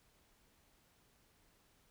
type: silence
effects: pink hiss -71 dBFS RMS until 1.9 s